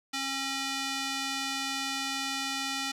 square tone with band-pass filter, 271.1 Hz, C#4, 38 cents flat, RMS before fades -33 dBFS, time 0.13-2.92 s, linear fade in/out 10 ms, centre 4100 Hz, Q 0.82, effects none

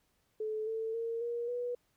sine tone with pitch steps, 433 / 445.9 / 459.3 / 473 / 487.2 Hz, A4 / A4 / A#4 / A#4 / B4, -28 / +23 / -26 / +25 / -24 cents, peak -33 dBFS, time 0.4-1.75 s, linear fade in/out 5 ms, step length 270 ms, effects pink hiss -75 dBFS RMS until 1.96 s

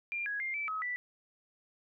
sine tone with pitch steps, 2391 / 1662 / 2111 / 2318 / 1277 / 1972 Hz, D7 / G#6 / C7 / D7 / D#6 / B6, +30 / +1 / +15 / -23 / +45 / -3 cents, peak -33 dBFS, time 0.12-0.96 s, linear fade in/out 0 ms, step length 140 ms, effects none

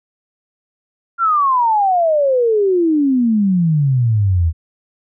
sine exponential sweep, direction down, 1400 to 78.4 Hz, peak -11 dBFS, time 1.18-4.53 s, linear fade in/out 50 ms, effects none

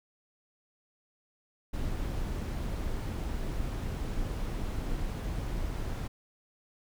brown noise with amplitude modulation, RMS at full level -32 dBFS, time 1.73-6.08 s, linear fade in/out 10 ms, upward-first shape sine, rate 269 Hz, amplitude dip 30%, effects none

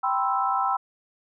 sine chord, C major seventh, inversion second, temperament equal, 784 / 987.8 / 1046.5 / 1318.5 Hz, G5 / B5 / C6 / E6, 0 / 0 / 0 / 0 cents, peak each -26 / -28 / -29 / -26 dBFS, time 0.03-0.77 s, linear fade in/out 10 ms, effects none

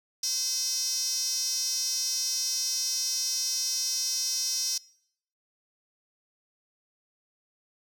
sawtooth tone with high-pass filter, 515 Hz, C5, 28 cents flat, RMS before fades -29 dBFS, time 0.23-4.78 s, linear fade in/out 5 ms, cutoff 5400 Hz, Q 7.7, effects noise-tail reverb RT60 0.7 s tail -24 dB re dry

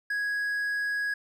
triangle tone, 1661.2 Hz, G#6, in tune, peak -25 dBFS, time 0.1-1.14 s, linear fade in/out 5 ms, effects none

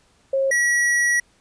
sine / square tone pair in turn, 540 / 1925.5 Hz, C#5 / B6, -45 / -44 cents, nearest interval octave + minor seventh, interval 2201 cents, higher second, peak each -17 dBFS, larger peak neither, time 0.33-0.51 / 0.51-1.2 s, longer second, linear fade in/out 5 ms, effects pink hiss -59 dBFS RMS until 1.4 s + resampled to 22050 Hz

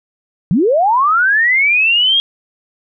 sine linear sweep, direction up, 146.83 to 3284 Hz, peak -9 dBFS, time 0.51-2.2 s, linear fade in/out 0 ms, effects none

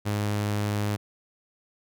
sawtooth tone, 103.8 Hz, G#2, in tune, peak -21 dBFS, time 0.05-0.97 s, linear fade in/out 20 ms, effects none

